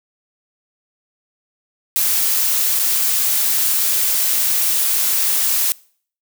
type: noise with dropouts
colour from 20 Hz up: blue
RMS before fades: -17 dBFS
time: 1.96-5.72 s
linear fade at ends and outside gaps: 0 ms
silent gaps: 2.792-2.796 s
effects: noise-tail reverb RT60 0.5 s tail -23 dB re dry